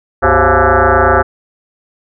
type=tone with frequency modulation; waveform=sine; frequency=401.6 Hz; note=G4; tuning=42 cents sharp; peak=-6 dBFS; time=0.22-1.23 s; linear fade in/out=20 ms; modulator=155 Hz; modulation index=7.5; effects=none